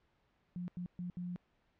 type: tone bursts at uneven times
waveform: sine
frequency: 177.4 Hz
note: F3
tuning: 27 cents sharp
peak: -38 dBFS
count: 4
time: 0.56-0.68 / 0.77-0.86 / 0.99-1.1 / 1.17-1.36 s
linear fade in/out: 0 ms
effects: pink hiss -75 dBFS RMS until 1.79 s + low-pass 3000 Hz 12 dB/octave